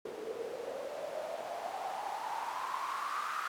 white noise with band-pass filter sweep, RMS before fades -39 dBFS, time 0.05-3.48 s, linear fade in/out 5 ms, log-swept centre 420 to 1300 Hz, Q 7.6, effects none

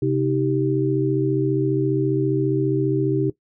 sine tone cluster, 132.7 / 314.9 / 389.7 Hz, C3 / D#4 / G4, +25 / +21 / -10 cents, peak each -22 dBFS, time 0.02-3.3 s, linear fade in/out 5 ms, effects noise-tail reverb RT60 0.1 s tail -17 dB re dry

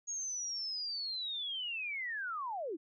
sine linear sweep, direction down, 6645 to 283.8 Hz, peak -36 dBFS, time 0.07-2.77 s, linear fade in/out 20 ms, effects none

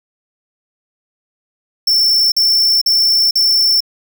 square tone bursts, 5390 Hz, E8, 38 cents sharp, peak -10 dBFS, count 4, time 1.87-3.805 s, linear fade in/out 5 ms, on 450 ms, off 45 ms, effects none

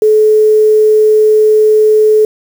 sine tone with quantisation, 430 Hz, A4, 40 cents flat, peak -4 dBFS, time 0.02-2.25 s, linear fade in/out 2 ms, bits 5, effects none

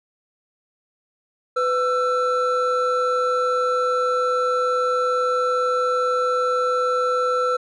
triangle tone pair together, 501 / 1336.6 Hz, B4 / E6, +25 / +24 cents, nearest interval octave + perfect fourth, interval 1699 cents, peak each -19 dBFS, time 1.56-7.57 s, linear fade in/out 10 ms, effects resampled to 24000 Hz

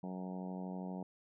harmonic tone, 92.5 Hz, F#2, in tune, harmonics 2 / 3 / 4 / 5 / 6 / 7 / 8 / 9 / 10, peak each -41 / -49 / -53 / -53 / -55 / -53 / -54 / -55 / -57 dBFS, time 0.03-1.03 s, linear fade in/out 5 ms, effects none

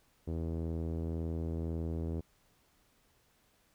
sawtooth tone with low-pass filter, 81.9 Hz, E2, 11 cents flat, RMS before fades -36 dBFS, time 0.27-2.21 s, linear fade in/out 10 ms, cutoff 420 Hz, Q 1.5, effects pink hiss -70 dBFS RMS until 3.74 s

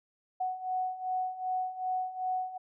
sine beating tone pair, 740 / 742.6 Hz, F#5 / F#5, 0 / +6 cents, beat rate 2.6 Hz, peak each -36 / -32 dBFS, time 0.4-2.58 s, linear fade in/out 10 ms, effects none

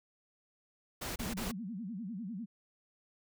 pink noise bursts, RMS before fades -39 dBFS, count 3, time 1.01-1.518 s, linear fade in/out 10 ms, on 150 ms, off 29 ms
sine tone with vibrato, 207.7 Hz, G#3, in tune, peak -38 dBFS, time 1.19-2.46 s, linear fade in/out 20 ms, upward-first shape sine, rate 10 Hz, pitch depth 270 cents each way
effects none

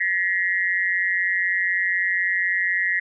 sine tone with amplitude modulation, 1908 Hz, A#6, 40 cents sharp, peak -15 dBFS, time 0-3 s, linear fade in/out 10 ms, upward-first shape sine, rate 184 Hz, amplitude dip 95%, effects none

